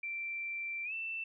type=tone with pitch glide; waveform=sine; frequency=2349 to 2667 Hz; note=D7 to E7; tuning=0 to +20 cents; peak=-36 dBFS; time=0.03-1.24 s; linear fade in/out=5 ms; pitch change=+220 cents; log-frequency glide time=0.84-0.93 s; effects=none